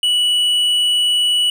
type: tone with tanh clipping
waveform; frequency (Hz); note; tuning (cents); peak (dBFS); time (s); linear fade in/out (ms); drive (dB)
sine; 2947; F#7; -8; -14; 0.03-1.5; 2; 7
effects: none